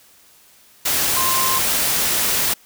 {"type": "tone in noise", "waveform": "sine", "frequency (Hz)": 1049, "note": "C6", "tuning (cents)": 4, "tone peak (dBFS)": -21, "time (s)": [1.16, 1.59], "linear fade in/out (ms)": 10, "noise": "white", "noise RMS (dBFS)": -19, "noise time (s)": [0.85, 2.54], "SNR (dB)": -5, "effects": ["white hiss -51 dBFS RMS until 2.65 s"]}